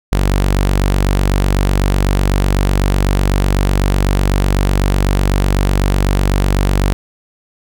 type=tone; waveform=sawtooth; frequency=48 Hz; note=G1; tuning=36 cents flat; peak=-7 dBFS; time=0.12-6.93 s; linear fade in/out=0 ms; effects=none